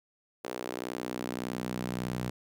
sawtooth tone with high-pass filter sweep, 61.74 Hz, B1, in tune, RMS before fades -36 dBFS, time 0.44-2.3 s, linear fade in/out 5 ms, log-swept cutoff 420 to 140 Hz, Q 1.6, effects none

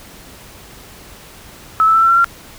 sine tone with pitch steps, 1300 / 1315.1 / 1330.4 / 1345.8 / 1361.5 / 1377.3 Hz, E6 / E6 / E6 / E6 / F6 / F6, -24 / -4 / +16 / +35 / -44 / -24 cents, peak -8 dBFS, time 1.8-2.244 s, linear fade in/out 0 ms, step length 74 ms, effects pink hiss -39 dBFS RMS until 2.58 s

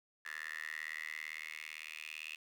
10% pulse tone with high-pass filter sweep, 77.78 Hz, D#2, in tune, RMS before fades -45 dBFS, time 0.25-2.36 s, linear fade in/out 5 ms, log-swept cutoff 1700 to 2600 Hz, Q 9.6, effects none

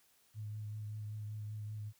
sine tone with vibrato, 106.3 Hz, G#2, 41 cents sharp, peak -40 dBFS, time 0.34-1.93 s, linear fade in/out 50 ms, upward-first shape triangle, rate 5.2 Hz, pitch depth 27 cents each way, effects white hiss -70 dBFS RMS until 1.99 s

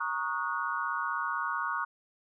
sine chord, D# minor seventh, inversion second, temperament equal with one note detuned, 932.3 / 1108.7 / 1244.5 / 1455.4 Hz, A#5 / C#6 / D#6 / F#6, 0 / 0 / 0 / -29 cents, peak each -37 / -34 / -36 / -34 dBFS, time 0-1.85 s, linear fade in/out 10 ms, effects none

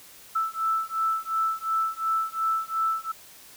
sine beating tone pair, 1318.5 / 1321.3 Hz, E6 / E6, 0 / +4 cents, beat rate 2.8 Hz, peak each -27 dBFS, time 0.35-3.12 s, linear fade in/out 10 ms, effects white hiss -49 dBFS RMS until 3.56 s

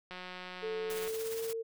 click train, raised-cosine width 0.3 ms, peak -28 dBFS, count 177, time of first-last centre 0.11-1.077 s, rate 182 Hz
sine tone with pitch glide, 440 to 453.4 Hz, A4 to A#4, 0 to -48 cents, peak -34 dBFS, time 0.62-1.63 s, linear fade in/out 20 ms, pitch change +52 cents, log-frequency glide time 1.01-1.39 s
white noise with tremolo, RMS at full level -42 dBFS, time 0.9-1.53 s, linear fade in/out 0 ms, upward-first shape triangle, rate 17 Hz, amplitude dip 55%
effects none

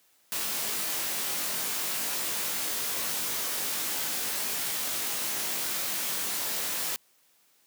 white noise with comb filter, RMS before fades -31 dBFS, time 0.32-6.96 s, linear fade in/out 0 ms, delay 20 ms, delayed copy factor -0.75, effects white hiss -65 dBFS RMS until 7.66 s + high-pass 150 Hz 12 dB/octave

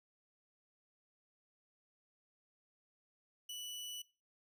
sawtooth tone, 2960 Hz, F#7, in tune, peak -40 dBFS, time 3.49-4.02 s, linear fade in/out 5 ms, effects noise-tail reverb RT60 0.3 s tail -19 dB re dry

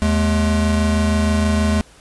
square tone pair together, 79.6 / 212.5 Hz, D#2 / G#3, +40 / +40 cents, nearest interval octave + perfect fourth, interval 1700 cents, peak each -18 dBFS, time 0.02-1.81 s, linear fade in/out 0 ms, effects pink hiss -47 dBFS RMS until 2 s + resampled to 24000 Hz

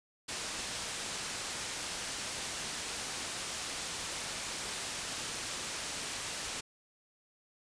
white low-pass noise, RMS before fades -39 dBFS, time 0.28-6.61 s, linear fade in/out 10 ms, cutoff 8400 Hz, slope 12 dB/octave, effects resampled to 22050 Hz

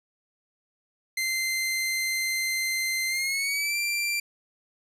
sawtooth tone with pitch glide, 2078 to 2360 Hz, C7 to D7, -12 to +8 cents, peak -22 dBFS, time 1.17-4.2 s, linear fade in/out 5 ms, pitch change +220 cents, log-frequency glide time 3.08-3.77 s, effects resampled to 32000 Hz

